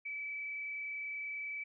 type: tone with frequency modulation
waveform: sine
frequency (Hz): 2300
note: D7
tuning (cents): -37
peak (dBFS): -38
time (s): 0.05-1.64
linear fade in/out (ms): 10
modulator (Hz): 30.5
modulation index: 0.79
effects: none